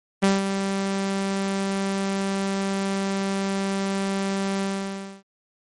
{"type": "tone with ADSR envelope", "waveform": "sawtooth", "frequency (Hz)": 195.4, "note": "G3", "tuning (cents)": -5, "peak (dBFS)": -11, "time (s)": [0.22, 5.23], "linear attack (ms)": 16, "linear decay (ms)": 180, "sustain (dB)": -8, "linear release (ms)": 610, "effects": ["MP3 48 kbps"]}